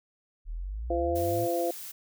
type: exponential sweep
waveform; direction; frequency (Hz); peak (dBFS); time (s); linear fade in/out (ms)
sine; up; 37.02 to 119.6; -32; 0.45-1.48; 50
type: harmonic tone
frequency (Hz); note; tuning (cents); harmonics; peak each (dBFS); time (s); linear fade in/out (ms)
171.2; F3; -34; 2 / 3 / 4; -30 / -30 / -30; 0.9-1.71; 5
type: noise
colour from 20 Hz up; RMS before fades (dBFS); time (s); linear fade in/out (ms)
blue; -41; 1.15-1.92; 10
effects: none